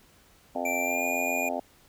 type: harmonic tone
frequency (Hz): 87.31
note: F2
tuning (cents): 0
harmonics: 3 / 4 / 5 / 6 / 7 / 8 / 9 / 10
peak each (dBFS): -35 / -43 / -40 / -41 / -33 / -34 / -36 / -42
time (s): 0.55-1.6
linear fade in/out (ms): 5
type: tone with pitch glide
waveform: square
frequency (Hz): 2349 to 2429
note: D7 to D#7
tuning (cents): 0 to -42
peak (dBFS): -29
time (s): 0.65-1.49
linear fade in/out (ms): 5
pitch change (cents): +58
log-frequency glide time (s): 0.8-1.05
effects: pink hiss -59 dBFS RMS until 1.88 s